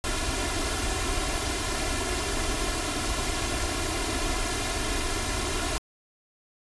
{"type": "noise with comb filter", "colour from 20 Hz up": "pink", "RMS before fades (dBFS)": -28, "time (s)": [0.04, 5.78], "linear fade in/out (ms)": 0, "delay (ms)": 2.9, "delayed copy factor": 0.85, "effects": ["resampled to 24000 Hz"]}